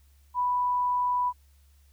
sine tone, 987.8 Hz, B5, in tune, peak -23 dBFS, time 0.34-1.33 s, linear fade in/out 50 ms, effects added 70 Hz sine -56 dBFS peak until 1.92 s + white hiss -68 dBFS RMS until 1.92 s

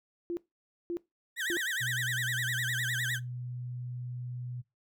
sine tone bursts, 345.1 Hz, F4, 21 cents flat, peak -31 dBFS, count 3, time 0.3-1.57 s, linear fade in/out 0 ms, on 70 ms, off 530 ms
35% pulse tone with vibrato, 1727 Hz, A6, 33 cents flat, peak -29 dBFS, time 1.36-3.2 s, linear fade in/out 50 ms, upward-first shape sine, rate 9.8 Hz, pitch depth 220 cents each way
sine tone, 123.47 Hz, B2, in tune, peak -36 dBFS, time 1.8-4.62 s, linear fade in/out 20 ms
effects noise-tail reverb RT60 0.2 s tail -20 dB re dry

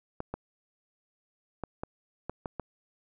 clicks, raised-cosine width 1 ms, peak -20 dBFS, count 7, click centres 0.204 / 0.34 / 1.637 / 1.835 / 2.296 / 2.458 / 2.597 s, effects none

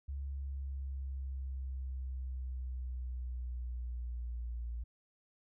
sine linear sweep, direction down, 69.3 to 58.27 Hz, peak -37 dBFS, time 0.08-4.84 s, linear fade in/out 10 ms, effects none

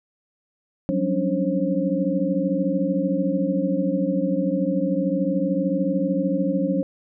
sine tone cluster, 179.5 / 192.9 / 274.5 / 294.8 / 535 Hz, F3 / G3 / C#4 / D4 / C5, +48 / -28 / -17 / +7 / +38 cents, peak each -26 dBFS, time 0.89-6.83 s, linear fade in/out 0 ms, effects none

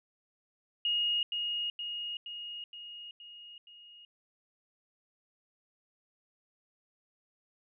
sine tone with echo, 2867 Hz, F7, 45 cents sharp, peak -27 dBFS, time 0.85-1.23 s, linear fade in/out 2 ms, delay 470 ms, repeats 6, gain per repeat -4 dB, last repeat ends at 4.05 s, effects none

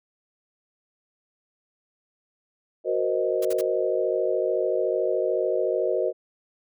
sine chord, C half-diminished seventh, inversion second, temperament equal with one note detuned, 370 / 466.2 / 519.9 / 622.3 Hz, Gb4 / Bb4 / C5 / Eb5, 0 / 0 / -11 / 0 cents, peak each -27 dBFS, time 2.84-6.13 s, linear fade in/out 50 ms
white noise bursts, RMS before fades -37 dBFS, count 3, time 3.42-3.613 s, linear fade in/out 5 ms, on 31 ms, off 50 ms
effects none

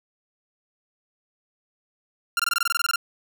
sawtooth tone bursts, 1387 Hz, F6, 12 cents flat, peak -16 dBFS, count 13, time 2.37-2.959 s, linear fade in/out 2 ms, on 25 ms, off 22 ms, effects none

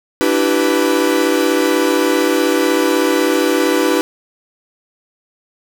45% pulse chord, E minor seventh, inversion third, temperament equal with one note detuned, 293.7 / 329.6 / 386.2 / 493.9 Hz, D4 / E4 / G4 / B4, 0 / 0 / -26 / 0 cents, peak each -18 dBFS, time 0.21-4.01 s, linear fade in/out 0 ms, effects none

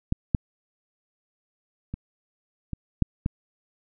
clicks, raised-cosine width 5 ms, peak -10 / -7 / -19 / -18 / -6 / -12 dBFS, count 6, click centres 0.124 / 0.348 / 1.94 / 2.733 / 3.023 / 3.261 s, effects none

